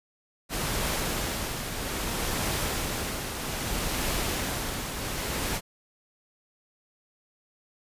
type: noise with tremolo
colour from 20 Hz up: pink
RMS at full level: -28 dBFS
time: 0.49-5.61 s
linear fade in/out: 50 ms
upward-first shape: triangle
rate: 0.62 Hz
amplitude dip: 50%
effects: resampled to 32000 Hz